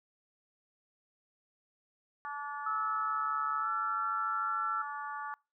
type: harmonic tone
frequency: 288.8 Hz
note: D4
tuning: 29 cents flat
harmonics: 3 / 4 / 5 / 6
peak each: -42 / -40 / -44 / -48 dBFS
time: 2.25-5.34 s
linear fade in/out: 0 ms
type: tone with pitch glide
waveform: sine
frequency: 1300 to 1350.5 Hz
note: E6 to E6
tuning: -24 to +42 cents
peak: -31 dBFS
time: 2.66-4.82 s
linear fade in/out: 5 ms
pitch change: +66 cents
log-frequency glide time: 3.59-3.69 s
effects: noise-tail reverb RT60 0.3 s tail -26 dB re dry